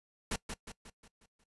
pink noise with echo, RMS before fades -34 dBFS, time 0.31-0.36 s, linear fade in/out 5 ms, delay 180 ms, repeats 6, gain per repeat -6 dB, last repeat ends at 1.44 s, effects noise-tail reverb RT60 0.1 s tail -20 dB re dry + resampled to 24000 Hz

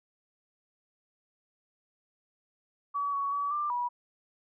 sine tone with pitch steps, 1139 / 1121 / 1141 / 1186 / 971 Hz, C#6 / C#6 / C#6 / D6 / B5, +47 / +19 / +50 / +17 / -30 cents, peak -28 dBFS, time 2.94-3.89 s, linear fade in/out 20 ms, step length 190 ms, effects none

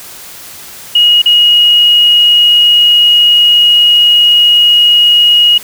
sine tone with dropouts, 2888 Hz, F#7, 43 cents flat, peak -3 dBFS, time 0.95-5.58 s, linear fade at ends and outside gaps 5 ms, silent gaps 1.219-1.258 s, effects white hiss -30 dBFS RMS until 5.63 s

